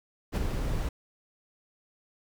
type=noise with ADSR envelope; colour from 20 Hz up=brown; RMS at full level=-24 dBFS; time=0.32-0.89 s; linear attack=42 ms; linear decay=24 ms; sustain=-6 dB; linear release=5 ms; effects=none